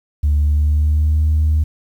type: tone with pitch glide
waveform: sine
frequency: 73.42 to 77.11 Hz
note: D2 to D#2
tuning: 0 to -15 cents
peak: -10 dBFS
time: 0.23-1.64 s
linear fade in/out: 10 ms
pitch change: +85 cents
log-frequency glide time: 0.35-1.22 s
effects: tanh soft clip ceiling -9 dBFS + 8-bit